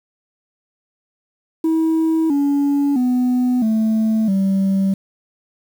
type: tone with pitch steps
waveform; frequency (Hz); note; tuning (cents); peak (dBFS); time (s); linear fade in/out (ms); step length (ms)
sine; 322 / 283.6 / 249.7 / 219.9 / 193.69; E4 / C#4 / B3 / A3 / G3; -41 / +40 / +19 / -1 / -21; -11; 1.64-4.94; 5; 660
effects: tanh soft clip ceiling -13 dBFS + 7-bit